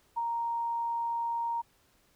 sine tone with ADSR envelope, 932.3 Hz, A#5, in tune, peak -27 dBFS, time 0.16-1.62 s, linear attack 19 ms, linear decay 23 ms, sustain -2 dB, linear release 17 ms, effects pink hiss -67 dBFS RMS until 2.15 s

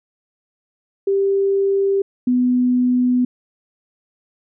sine tone pair in turn, 393.5 / 249 Hz, G4 / B3, +7 / +14 cents, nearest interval minor sixth, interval 793 cents, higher first, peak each -14 / -13 dBFS, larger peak second, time 1.07-2.02 / 2.27-3.25 s, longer second, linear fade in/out 5 ms, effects none

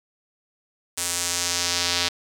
square tone with band-pass filter sweep, 87.31 Hz, F2, in tune, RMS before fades -25 dBFS, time 0.97-2.09 s, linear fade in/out 10 ms, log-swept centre 8700 to 4300 Hz, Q 1.6, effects none

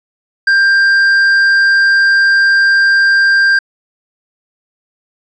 sine tone with hard clipping, 1588 Hz, G6, 22 cents sharp, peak -8 dBFS, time 0.47-3.59 s, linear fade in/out 5 ms, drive 5 dB, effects resampled to 22050 Hz

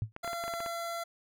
sine tone with exponential decay, 108.9 Hz, A2, 17 cents flat, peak -25 dBFS, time 0.02-0.12 s, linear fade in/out 0 ms, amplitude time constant 21 ms
clicks, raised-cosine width 0.5 ms, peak -25 dBFS, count 9, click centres 0.164 / 0.246 / 0.277 / 0.332 / 0.439 / 0.48 / 0.538 / 0.604 / 0.662 s
25% pulse tone with pitch glide, 684 to 678.9 Hz, F5 to F5, -36 to -49 cents, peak -31 dBFS, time 0.23-1.04 s, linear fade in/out 10 ms, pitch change -13 cents, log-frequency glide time 0.34-0.51 s
effects none

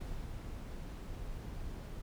brown noise with ADSR envelope, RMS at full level -41 dBFS, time 0-2.02 s, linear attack 12 ms, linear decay 320 ms, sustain -2 dB, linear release 12 ms, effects none

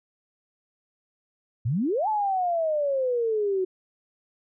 sine exponential two-way sweep, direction up then down, 103.4 to 880 to 366.6 Hz, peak -22 dBFS, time 1.65-3.65 s, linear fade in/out 10 ms, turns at 2.08 s, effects none

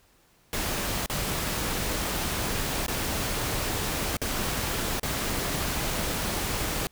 pink noise with dropouts, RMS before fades -29 dBFS, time 0.53-6.87 s, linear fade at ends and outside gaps 1 ms, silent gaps 1.061-1.098 / 2.864-2.881 / 4.169-4.216 / 4.997-5.031 s, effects pink hiss -62 dBFS RMS until 6.91 s

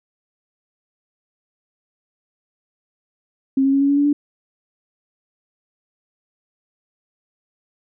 sine tone with pitch steps, 268.6 / 272.2 / 275.8 / 279.5 / 283.3 / 287 / 290.9 Hz, C4 / C#4 / C#4 / C#4 / C#4 / D4 / D4, +46 / -31 / -9 / +14 / +38 / -40 / -16 cents, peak -13 dBFS, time 3.57-4.13 s, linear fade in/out 5 ms, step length 80 ms, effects none

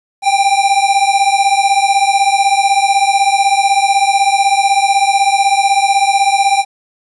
square beating tone pair, 784 / 800 Hz, G5 / G5, 0 / +35 cents, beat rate 16 Hz, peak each -13 dBFS, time 0.22-6.65 s, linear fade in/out 50 ms, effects resampled to 24000 Hz + 8-bit

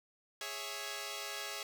5% pulse chord, C# minor, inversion second, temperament equal, 415.3 / 554.4 / 659.3 Hz, G#4 / C#5 / E5, 0 / 0 / 0 cents, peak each -33 dBFS, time 0.41-1.63 s, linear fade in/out 2 ms, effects none

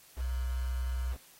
sine tone with quantisation, 62.6 Hz, B1, 24 cents sharp, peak -30 dBFS, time 0.16-1.17 s, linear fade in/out 50 ms, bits 8, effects white hiss -58 dBFS RMS until 1.39 s + AAC 48 kbps

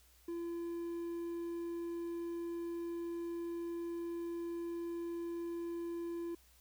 triangle tone with hard clipping, 340 Hz, F4, 46 cents flat, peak -39 dBFS, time 0.28-6.35 s, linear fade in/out 5 ms, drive 6 dB, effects added 60 Hz sine -66 dBFS peak until 6.6 s + white hiss -67 dBFS RMS until 6.6 s

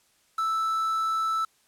triangle tone with quantisation, 1318.5 Hz, E6, in tune, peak -22 dBFS, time 0.38-1.45 s, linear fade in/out 5 ms, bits 7, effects white hiss -65 dBFS RMS until 1.67 s + low-pass 11000 Hz 12 dB/octave

